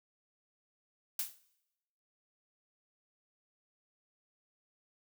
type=noise with exponential decay; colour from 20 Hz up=blue; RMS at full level=-31 dBFS; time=1.19-1.39 s; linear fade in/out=2 ms; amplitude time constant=42 ms; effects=noise-tail reverb RT60 0.9 s tail -20 dB re dry